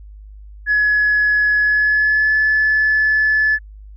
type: tone with pitch glide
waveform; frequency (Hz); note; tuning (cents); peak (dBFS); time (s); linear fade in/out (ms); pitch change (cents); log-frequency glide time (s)
sine; 1693 to 1728.6; G#6 to A6; +33 to -31; -11; 0.66-3.59; 50; +36; 1.6-2.34
effects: tanh soft clip ceiling -8 dBFS + added 51 Hz sine -35 dBFS peak until 3.96 s